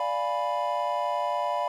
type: chord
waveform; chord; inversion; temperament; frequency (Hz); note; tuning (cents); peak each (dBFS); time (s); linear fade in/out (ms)
triangle; D diminished seventh; none; equal; 587.3 / 698.5 / 830.6 / 987.8; D5 / F5 / Ab5 / Cb6; 0 / 0 / 0 / 0; -29 / -29 / -33 / -27; 0-1.68; 2
effects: none